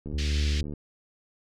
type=click train; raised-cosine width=3 ms; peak=-24 dBFS; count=51; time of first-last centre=0.06-0.737 s; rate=73.9 Hz
type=tone; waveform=sine; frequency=72 Hz; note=D2; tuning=34 cents flat; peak=-24 dBFS; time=0.13-0.63 s; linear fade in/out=10 ms
type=band-pass noise; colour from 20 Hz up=white; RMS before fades=-37 dBFS; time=0.18-0.61 s; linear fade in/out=5 ms; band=1900 to 5000 Hz; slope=24 dB/octave
effects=none